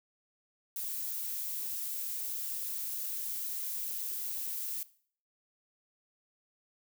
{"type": "noise", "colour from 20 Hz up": "violet", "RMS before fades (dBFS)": -37, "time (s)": [0.76, 4.83], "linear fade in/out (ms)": 2, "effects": ["noise-tail reverb RT60 0.5 s tail -18 dB re dry"]}